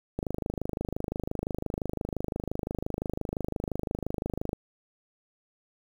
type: click train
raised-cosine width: 2 ms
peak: -17 dBFS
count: 113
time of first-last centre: 0.19-4.531 s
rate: 25.8 Hz
effects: 8-bit